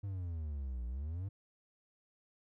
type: exponential two-way sweep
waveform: triangle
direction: down then up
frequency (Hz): 102.1 to 58.27 to 102.1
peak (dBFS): -35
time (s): 0.03-1.29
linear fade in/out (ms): 10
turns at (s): 0.86
effects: none